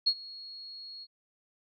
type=tone with ADSR envelope; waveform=sine; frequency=4313 Hz; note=C#8; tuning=48 cents flat; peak=-20 dBFS; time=0.06-1.07 s; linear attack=15 ms; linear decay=61 ms; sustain=-22 dB; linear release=44 ms; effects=none